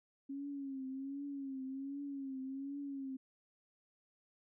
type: tone with vibrato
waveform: sine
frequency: 273.1 Hz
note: C#4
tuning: 26 cents flat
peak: -40 dBFS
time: 0.29-3.17 s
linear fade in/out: 10 ms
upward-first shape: triangle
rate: 1.3 Hz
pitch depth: 78 cents each way
effects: none